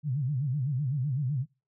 sine tone with vibrato, 136.7 Hz, C#3, 24 cents flat, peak -26 dBFS, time 0.03-1.46 s, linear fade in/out 50 ms, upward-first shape sine, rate 7.9 Hz, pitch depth 190 cents each way, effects noise-tail reverb RT60 0.3 s tail -26 dB re dry

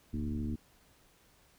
sine tone with frequency modulation, 157.8 Hz, D#3, 25 cents sharp, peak -32 dBFS, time 0.13-0.56 s, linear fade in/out 10 ms, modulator 73 Hz, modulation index 1.9, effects pink hiss -65 dBFS RMS until 1.58 s

